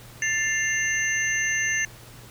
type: tone cluster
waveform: sine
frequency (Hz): 1764 / 2104 / 2770 / 6200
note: A6 / C7 / F7 / G8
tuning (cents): +4 / +9 / -15 / -20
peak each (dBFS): -25 / -28 / -32 / -28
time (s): 0.22-1.85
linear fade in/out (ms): 2
effects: added 119 Hz sine -47 dBFS peak until 2.3 s + pink hiss -47 dBFS RMS until 2.3 s